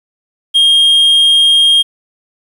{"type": "tone", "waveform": "triangle", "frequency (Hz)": 3230, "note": "G#7", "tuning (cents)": -49, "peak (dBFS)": -4, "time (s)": [0.54, 1.83], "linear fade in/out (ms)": 20, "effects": ["7-bit"]}